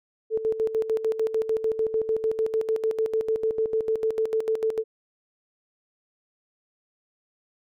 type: tone with tremolo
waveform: sine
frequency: 441.9 Hz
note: A4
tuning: 7 cents sharp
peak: -20 dBFS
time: 0.3-4.84 s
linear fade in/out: 50 ms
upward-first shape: square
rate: 6.7 Hz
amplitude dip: 70%
effects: none